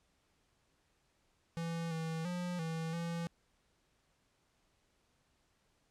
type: tone with pitch steps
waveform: square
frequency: 166.8 / 162 / 177.7 / 162.5 / 168.8 Hz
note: E3 / E3 / F3 / E3 / E3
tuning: +21 / -30 / +30 / -24 / +41 cents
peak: -37 dBFS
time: 1.57-3.27 s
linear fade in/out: 0 ms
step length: 340 ms
effects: pink hiss -75 dBFS RMS until 5.9 s + low-pass 9000 Hz 12 dB/octave